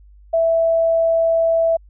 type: tone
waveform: sine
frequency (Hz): 659.3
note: E5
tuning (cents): 0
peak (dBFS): -13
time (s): 0.33-1.77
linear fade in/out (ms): 10
effects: added 50 Hz sine -43 dBFS peak until 1.89 s